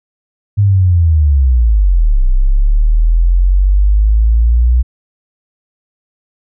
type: linear two-way sweep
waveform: sine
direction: down then up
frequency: 103.83 to 30.87 to 61.5 Hz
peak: -6 dBFS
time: 0.57-4.83 s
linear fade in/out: 20 ms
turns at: 2.24 s
effects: none